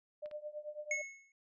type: tone with tremolo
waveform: sine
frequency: 600 Hz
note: D5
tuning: 37 cents sharp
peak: -38 dBFS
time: 0.22-1.02 s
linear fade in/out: 10 ms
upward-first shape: triangle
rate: 9.1 Hz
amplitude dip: 95%
type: clicks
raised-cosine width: 0.3 ms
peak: -40 dBFS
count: 2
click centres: 0.259 / 0.313 s
type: tone with exponential decay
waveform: square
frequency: 2188 Hz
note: C#7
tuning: 23 cents flat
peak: -31 dBFS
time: 0.91-1.32 s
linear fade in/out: 2 ms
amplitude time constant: 88 ms
effects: noise-tail reverb RT60 0.1 s tail -25 dB re dry + resampled to 22050 Hz